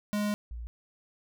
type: tone pair in turn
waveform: square / sine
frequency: 207.7 / 58.28 Hz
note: G#3 / A#1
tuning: 0 / 0 cents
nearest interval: octave + minor seventh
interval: 2200 cents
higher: first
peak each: -28 / -36 dBFS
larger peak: first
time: 0.13-0.34 / 0.51-0.67 s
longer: first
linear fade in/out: 0 ms
effects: none